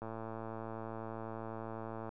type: click train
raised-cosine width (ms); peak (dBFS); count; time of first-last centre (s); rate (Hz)
1; -29; 233; 0.02-2.091; 112
effects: none